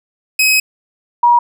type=tone pair in turn; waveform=sawtooth / sine; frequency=2540 / 956.4 Hz; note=D#7 / A#5; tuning=+35 / +44 cents; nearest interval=octave + perfect fourth; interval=1691 cents; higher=first; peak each=-6 / -6 dBFS; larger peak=neither; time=0.39-0.6 / 1.23-1.39 s; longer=first; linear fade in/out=5 ms; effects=none